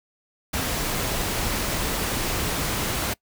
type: noise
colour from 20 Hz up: pink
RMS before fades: -26 dBFS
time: 0.53-3.14 s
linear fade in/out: 10 ms
effects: noise-tail reverb RT60 0.1 s tail -23 dB re dry

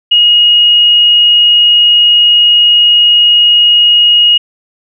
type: tone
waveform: sine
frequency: 2880 Hz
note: F#7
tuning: 47 cents flat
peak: -3 dBFS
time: 0.11-4.38 s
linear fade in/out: 10 ms
effects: none

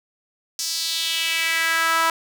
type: tone with high-pass filter sweep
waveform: sawtooth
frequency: 328 Hz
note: E4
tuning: 9 cents flat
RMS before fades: -22 dBFS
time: 0.59-2.1 s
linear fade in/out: 2 ms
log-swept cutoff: 5600 to 1100 Hz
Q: 2.8
effects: none

